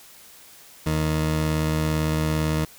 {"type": "tone pair together", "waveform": "20% pulse", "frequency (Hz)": [77.78, 155.56], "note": ["D#2", "D#3"], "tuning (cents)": [0, 0], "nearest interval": "octave", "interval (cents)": 1200, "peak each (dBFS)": [-20, -21], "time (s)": [0.86, 2.65], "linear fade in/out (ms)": 5, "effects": ["white hiss -48 dBFS RMS until 2.78 s"]}